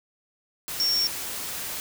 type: tone in noise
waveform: sine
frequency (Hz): 5490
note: F8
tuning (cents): -31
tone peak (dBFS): -21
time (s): 0.8-1.07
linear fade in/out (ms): 0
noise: white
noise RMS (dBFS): -33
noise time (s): 0.68-1.8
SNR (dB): +9
effects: none